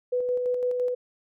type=tone with tremolo; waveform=sine; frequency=495.9 Hz; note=B4; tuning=7 cents sharp; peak=-22 dBFS; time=0.12-0.95 s; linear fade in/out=10 ms; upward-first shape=square; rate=5.9 Hz; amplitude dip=30%; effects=none